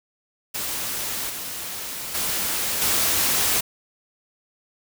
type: noise with level steps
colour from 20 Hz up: white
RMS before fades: -28 / -32 / -25 / -21 dBFS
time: 0.54-3.61 s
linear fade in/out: 10 ms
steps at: 1.29 / 2.14 / 2.81 s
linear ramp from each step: 10 ms
effects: none